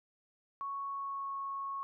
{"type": "tone with pitch glide", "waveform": "sine", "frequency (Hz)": [1108.7, 1100.4], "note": ["C#6", "C#6"], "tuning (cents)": [0, -13], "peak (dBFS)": -36, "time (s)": [0.61, 1.83], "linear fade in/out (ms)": 0, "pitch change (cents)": -13, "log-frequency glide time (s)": [0.87, 1.35], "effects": []}